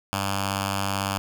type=tone with notch filter; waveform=5% pulse; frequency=98 Hz; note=G2; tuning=in tune; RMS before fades=-27 dBFS; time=0.13-1.18 s; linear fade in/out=0 ms; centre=410 Hz; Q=0.76; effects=none